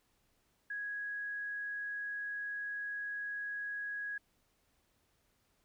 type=tone; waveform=sine; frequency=1661.2 Hz; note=G#6; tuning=in tune; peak=-37 dBFS; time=0.7-4.18 s; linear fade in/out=5 ms; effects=pink hiss -75 dBFS RMS until 5.64 s